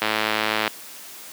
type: click train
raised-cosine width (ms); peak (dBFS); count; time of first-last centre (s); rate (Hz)
0.3; -4; 72; 0.02-0.677; 108
effects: white hiss -40 dBFS RMS until 1.32 s + high-pass 200 Hz 12 dB/octave